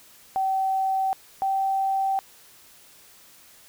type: tone pair in turn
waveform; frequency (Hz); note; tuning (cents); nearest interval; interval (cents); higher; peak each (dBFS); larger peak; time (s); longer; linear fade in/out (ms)
sine; 768 / 775.6; G5 / G5; -36 / -19; unison; 17; second; -21; neither; 0.36-1.13 / 1.42-2.19; neither; 0
effects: white hiss -52 dBFS RMS until 3.68 s